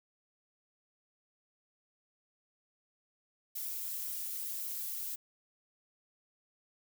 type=noise with flanger; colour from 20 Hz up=violet; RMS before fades=-39 dBFS; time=3.55-5.16 s; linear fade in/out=10 ms; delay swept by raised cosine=1.1 to 4.6 ms; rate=3.6 Hz; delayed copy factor=-0.9; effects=none